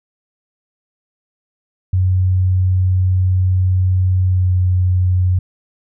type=tone with pitch glide; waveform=sine; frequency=92.5 to 91.28 Hz; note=F#2 to F#2; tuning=0 to -23 cents; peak=-11 dBFS; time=1.93-5.39 s; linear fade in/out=5 ms; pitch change=-23 cents; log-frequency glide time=4.25-4.52 s; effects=none